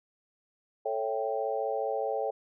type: chord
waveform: sine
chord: A dominant seventh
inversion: none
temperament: equal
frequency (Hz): 440 / 554.4 / 659.3 / 784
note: A4 / C#5 / E5 / G5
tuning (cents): 0 / 0 / 0 / 0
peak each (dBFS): -33 / -33 / -36 / -34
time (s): 0.85-2.31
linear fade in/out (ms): 10
effects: none